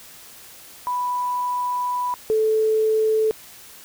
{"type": "tone pair in turn", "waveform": "sine", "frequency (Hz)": [987.8, 437], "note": ["B5", "A4"], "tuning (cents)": [0, -12], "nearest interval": "octave + major second", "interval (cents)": 1412, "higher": "first", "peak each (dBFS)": [-21, -16], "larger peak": "second", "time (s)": [[0.87, 2.14], [2.3, 3.31]], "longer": "first", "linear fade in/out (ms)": 0, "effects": ["white hiss -44 dBFS RMS until 3.84 s"]}